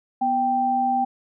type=tone pair together; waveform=sine; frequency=246.9 / 783.9 Hz; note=B3 / G5; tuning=0 / 0 cents; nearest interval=octave + minor sixth; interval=2000 cents; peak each=-27 / -19 dBFS; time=0.21-1.05 s; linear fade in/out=10 ms; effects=none